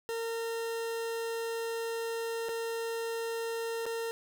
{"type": "tone with dropouts", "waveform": "40% pulse", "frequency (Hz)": 458.1, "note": "A#4", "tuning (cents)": -30, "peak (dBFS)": -32, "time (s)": [0.09, 4.11], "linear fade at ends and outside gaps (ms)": 0, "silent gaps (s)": [[2.486, 2.491], [3.856, 3.864]], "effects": []}